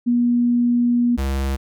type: tone pair in turn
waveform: sine / square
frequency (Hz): 240.8 / 67.57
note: B3 / C#2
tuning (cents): -44 / -44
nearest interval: octave + minor seventh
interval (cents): 2200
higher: first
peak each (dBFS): -14 / -20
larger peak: first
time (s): 0.06-1.17 / 1.17-1.57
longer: first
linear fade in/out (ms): 20
effects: none